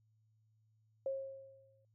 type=tone with exponential decay; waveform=sine; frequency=540 Hz; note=C#5; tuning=45 cents flat; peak=-33 dBFS; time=1.06-1.85 s; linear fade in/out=2 ms; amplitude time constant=170 ms; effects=added 109 Hz sine -70 dBFS peak until 1.94 s